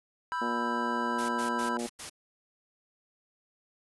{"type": "chord", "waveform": "triangle", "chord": "E minor", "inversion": "second", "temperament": "just", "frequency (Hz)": [988.9, 1318.5, 1582.2], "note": ["B5", "E6", "G6"], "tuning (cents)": [2, 0, 16], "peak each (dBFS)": [-30, -35, -35], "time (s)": [0.32, 1.77], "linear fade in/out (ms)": 0}
{"type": "harmonic tone", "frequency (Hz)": 118.8, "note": "A#2", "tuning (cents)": 33, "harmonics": [2, 3, 4, 5, 6, 7], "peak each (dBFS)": [-34, -38, -40, -42, -44, -45], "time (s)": [0.41, 1.87], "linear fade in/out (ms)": 10}
{"type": "noise bursts", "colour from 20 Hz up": "white", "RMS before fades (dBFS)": -40, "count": 5, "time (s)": [1.18, 2.098], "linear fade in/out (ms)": 10, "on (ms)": 110, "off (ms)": 92}
{"effects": ["resampled to 24000 Hz"]}